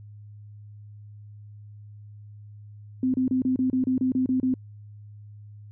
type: tone bursts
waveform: sine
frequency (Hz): 257.4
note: C4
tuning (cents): -28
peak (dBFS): -20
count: 11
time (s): 3.03-4.54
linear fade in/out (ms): 2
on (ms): 110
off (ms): 30
effects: added 104 Hz sine -42 dBFS peak until 5.71 s